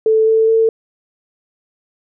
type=tone with pitch steps; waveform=sine; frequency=440 / 444.1 / 448.2 Hz; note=A4 / A4 / A4; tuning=0 / +16 / +32 cents; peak=-9 dBFS; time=0.06-0.69 s; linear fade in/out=2 ms; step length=210 ms; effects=none